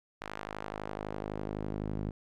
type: tone with band-pass filter sweep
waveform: sawtooth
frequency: 51.91 Hz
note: G#1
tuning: in tune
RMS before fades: -38 dBFS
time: 0.21-2.11 s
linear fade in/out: 5 ms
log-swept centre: 1500 to 200 Hz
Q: 0.78
effects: none